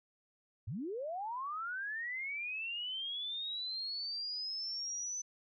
sine linear sweep, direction up, 82.41 to 6080 Hz, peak -37 dBFS, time 0.67-5.22 s, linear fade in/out 10 ms, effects none

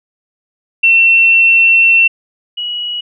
sine tone pair in turn, 2703 / 2916 Hz, E7 / F#7, +43 / -26 cents, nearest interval minor second, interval 131 cents, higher second, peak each -5 / -17 dBFS, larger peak first, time 0.83-2.08 / 2.57-3.01 s, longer first, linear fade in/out 10 ms, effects none

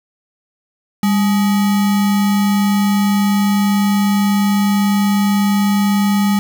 sine tone with sample-and-hold, 200.9 Hz, G3, 43 cents sharp, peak -11 dBFS, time 1.03-6.39 s, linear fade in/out 2 ms, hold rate 1050 Hz, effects none

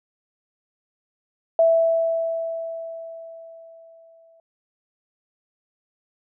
sine tone with exponential decay, 659.3 Hz, E5, in tune, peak -12 dBFS, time 1.59-4.4 s, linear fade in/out 2 ms, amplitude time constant 610 ms, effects none

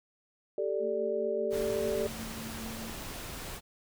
sine chord, G suspended second, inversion none, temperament equal, 392 / 440 / 587.3 Hz, G4 / A4 / D5, 0 / 0 / 0 cents, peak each -33 dBFS, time 0.58-2.07 s, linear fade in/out 2 ms
sine tone with tremolo, 224.2 Hz, A3, 33 cents sharp, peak -39 dBFS, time 0.79-2.95 s, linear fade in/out 50 ms, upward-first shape sine, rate 5 Hz, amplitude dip 40%
pink noise, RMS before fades -41 dBFS, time 1.5-3.61 s, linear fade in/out 50 ms
effects none

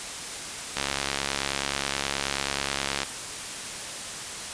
click train, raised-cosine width 0.2 ms, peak -8 dBFS, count 158, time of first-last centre 0.77-3.032 s, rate 69.4 Hz, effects white hiss -35 dBFS RMS until 4.53 s + resampled to 22050 Hz

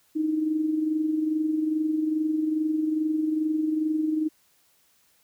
sine tone with amplitude modulation, 311.3 Hz, D#4, 1 cent sharp, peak -20 dBFS, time 0.15-4.29 s, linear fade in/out 20 ms, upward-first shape sine, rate 22.4 Hz, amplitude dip 50%, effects white hiss -64 dBFS RMS until 5.23 s

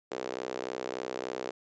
sawtooth tone with high-pass filter, 63.4 Hz, B1, 46 cents sharp, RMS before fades -37 dBFS, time 0.11-1.51 s, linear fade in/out 5 ms, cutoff 430 Hz, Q 2.5, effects resampled to 16000 Hz

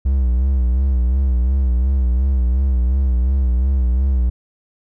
triangle tone with vibrato, 64 Hz, C2, 38 cents flat, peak -11 dBFS, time 0.05-4.3 s, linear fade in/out 10 ms, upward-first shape sine, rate 2.8 Hz, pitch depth 100 cents each way, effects none

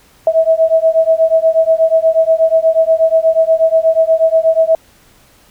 sine beating tone pair, 644 / 652.3 Hz, E5 / E5, -41 / -18 cents, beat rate 8.3 Hz, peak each -11 dBFS, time 0.27-4.75 s, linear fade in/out 2 ms, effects pink hiss -48 dBFS RMS until 5.5 s

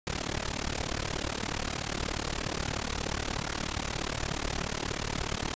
pink noise with amplitude modulation, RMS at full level -29 dBFS, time 0.07-5.54 s, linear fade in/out 0 ms, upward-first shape sine, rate 36.8 Hz, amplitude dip 95%, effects resampled to 16000 Hz

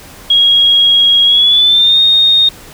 sine tone with pitch glide, 3293 to 3696 Hz, G#7 to A#7, -15 to -16 cents, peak -5 dBFS, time 0.3-2.49 s, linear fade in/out 5 ms, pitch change +199 cents, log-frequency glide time 1.25-2 s, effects pink hiss -35 dBFS RMS until 2.73 s

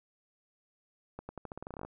accelerating click train, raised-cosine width 1 ms, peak -27 dBFS, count 15, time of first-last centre 1.19-1.85 s, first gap 100 ms, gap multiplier 0.87, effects none

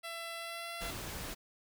10% pulse tone with pitch glide, 670 to 679.7 Hz, E5 to F5, +28 to -47 cents, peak -32 dBFS, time 0.03-0.92 s, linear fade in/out 20 ms, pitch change +25 cents, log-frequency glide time 0.36-0.71 s
pink noise, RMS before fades -42 dBFS, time 0.8-1.35 s, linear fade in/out 20 ms
effects none

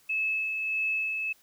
sine tone with tremolo, 2600 Hz, E7, 24 cents flat, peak -25 dBFS, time 0.09-1.33 s, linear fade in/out 10 ms, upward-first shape sine, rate 1.6 Hz, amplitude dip 35%, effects white hiss -62 dBFS RMS until 1.42 s

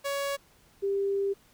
sawtooth / sine tone pair in turn, 560 / 396 Hz, C#5 / G4, +18 / +18 cents, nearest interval tritone, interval 600 cents, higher first, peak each -25 dBFS, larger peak neither, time 0.04-0.37 / 0.82-1.34 s, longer second, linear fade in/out 20 ms, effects pink hiss -61 dBFS RMS until 1.53 s

